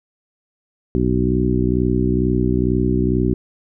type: harmonic tone with a mistuned harmonic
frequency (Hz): 62.2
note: B1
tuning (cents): +13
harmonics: 1 / 2 / 3 / 4 / 5 / 6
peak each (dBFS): -22 / -22 / -22 / -22 / -22 / -22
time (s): 0.95-3.34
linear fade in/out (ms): 0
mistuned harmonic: 1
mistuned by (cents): +34
effects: none